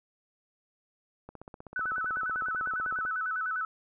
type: click train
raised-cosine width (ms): 1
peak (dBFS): -30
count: 29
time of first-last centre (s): 1.29-3.051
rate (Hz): 15.9
type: tone with vibrato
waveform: sine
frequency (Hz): 1396.9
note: F6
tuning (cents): 0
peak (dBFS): -29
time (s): 1.76-3.65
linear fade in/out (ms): 2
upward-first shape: square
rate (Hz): 10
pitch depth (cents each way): 120
effects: none